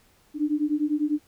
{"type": "beating tone pair", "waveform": "sine", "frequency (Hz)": [293.7, 303.7], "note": ["D4", "D#4"], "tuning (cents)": [0, -42], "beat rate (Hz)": 10, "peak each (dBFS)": -25, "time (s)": [0.34, 1.2], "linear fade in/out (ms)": 50, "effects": ["pink hiss -61 dBFS RMS until 1.27 s"]}